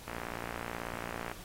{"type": "click train", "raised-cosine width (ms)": 0.5, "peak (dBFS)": -23, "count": 73, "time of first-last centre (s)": [0.08, 1.315], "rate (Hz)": 58.3, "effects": ["pink hiss -50 dBFS RMS until 1.44 s", "AAC 48 kbps"]}